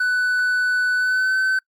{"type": "tone with pitch glide", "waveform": "triangle", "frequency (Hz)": [1492, 1528.6], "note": ["F#6", "G6"], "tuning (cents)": [14, -44], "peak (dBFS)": -15, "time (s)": [0, 1.59], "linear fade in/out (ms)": 5, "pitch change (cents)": 42, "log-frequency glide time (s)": [0.96, 1.36], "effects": ["noise-tail reverb RT60 0.1 s tail -26 dB re dry", "Opus 24 kbps"]}